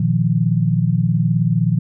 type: chord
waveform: sine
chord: Bb suspended fourth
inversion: none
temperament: equal with one note detuned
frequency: 118.99 / 155.56 / 174.61 Hz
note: Bb2 / Eb3 / F3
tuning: +36 / 0 / 0 cents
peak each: -18 dBFS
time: 0-1.79 s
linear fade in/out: 5 ms
effects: none